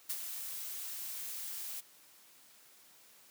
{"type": "noise with ADSR envelope", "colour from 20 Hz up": "blue", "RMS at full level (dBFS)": -35, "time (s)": [0.09, 1.81], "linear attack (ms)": 11, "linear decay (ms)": 54, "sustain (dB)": -7, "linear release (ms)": 16, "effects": ["white hiss -61 dBFS RMS until 3.3 s", "high-pass 150 Hz 12 dB/octave"]}